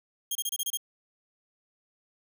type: tone bursts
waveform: 10% pulse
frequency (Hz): 3234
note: G#7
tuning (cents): -47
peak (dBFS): -20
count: 7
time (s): 0.31-0.773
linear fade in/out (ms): 5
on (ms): 43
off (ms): 27
effects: none